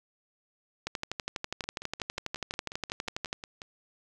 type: two click trains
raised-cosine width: 0.2 ms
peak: -23 / -15 dBFS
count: 12 / 31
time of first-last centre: 1.64-3.618 / 0.87-3.329 s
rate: 5.56 / 12.2 Hz
effects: none